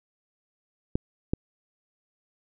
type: clicks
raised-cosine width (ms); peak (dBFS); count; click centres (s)
3; -11; 2; 0.955 / 1.335
effects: none